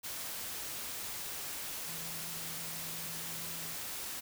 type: tone in noise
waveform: sine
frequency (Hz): 164.81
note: E3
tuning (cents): 0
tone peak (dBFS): -51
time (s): 1.87-3.76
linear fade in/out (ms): 20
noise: white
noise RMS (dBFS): -41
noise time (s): 0.03-4.21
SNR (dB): -13
effects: none